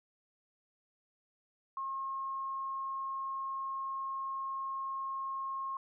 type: tone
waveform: sine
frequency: 1077 Hz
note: C6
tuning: 50 cents sharp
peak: -35 dBFS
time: 1.77-5.77 s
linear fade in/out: 2 ms
effects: none